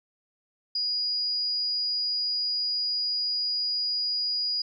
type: tone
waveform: sine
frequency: 4893 Hz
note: D#8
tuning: 30 cents flat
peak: -25 dBFS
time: 0.75-4.62 s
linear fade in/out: 5 ms
effects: 11-bit